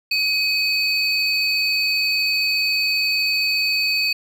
triangle tone pair together, 2531 / 4514 Hz, D#7 / C#8, +29 / +31 cents, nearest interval minor seventh, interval 1002 cents, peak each -19 dBFS, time 0.11-4.13 s, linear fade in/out 5 ms, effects none

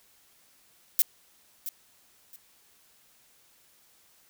violet noise with echo, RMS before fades -21 dBFS, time 0.99-1.02 s, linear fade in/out 0 ms, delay 670 ms, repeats 2, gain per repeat -13 dB, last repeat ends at 2.36 s, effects white hiss -62 dBFS RMS until 4.29 s

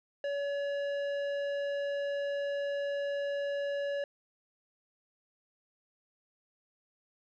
triangle tone with tanh clipping, 567 Hz, C#5, 39 cents sharp, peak -33 dBFS, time 0.24-4.04 s, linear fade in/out 2 ms, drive 16 dB, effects none

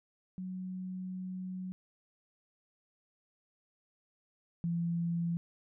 sine tone pair in turn, 185 / 169.89 Hz, F#3 / F3, 0 / -47 cents, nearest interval minor second, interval 147 cents, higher first, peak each -37 / -30 dBFS, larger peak second, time 0.38-1.72 / 4.64-5.37 s, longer first, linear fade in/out 0 ms, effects none

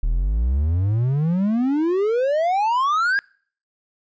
triangle exponential sweep, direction up, 36.41 to 1661.2 Hz, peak -15 dBFS, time 0.03-3.19 s, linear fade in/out 0 ms, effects noise-tail reverb RT60 0.5 s tail -26 dB re dry + resampled to 16000 Hz

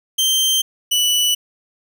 sawtooth tone pair in turn, 3140 / 2964 Hz, G7 / F#7, +2 / +2 cents, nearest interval minor second, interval 100 cents, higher first, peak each -11 dBFS, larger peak neither, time 0.18-0.62 / 0.91-1.35 s, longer neither, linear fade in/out 10 ms, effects none

